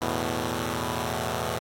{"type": "chord", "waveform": "5% pulse", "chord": "E suspended fourth", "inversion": "none", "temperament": "equal", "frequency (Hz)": [82.41, 110, 123.47], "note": ["E2", "A2", "B2"], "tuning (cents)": [0, 0, 0], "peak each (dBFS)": -20, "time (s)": [0.01, 1.59], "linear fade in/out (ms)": 10, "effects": ["AAC 64 kbps"]}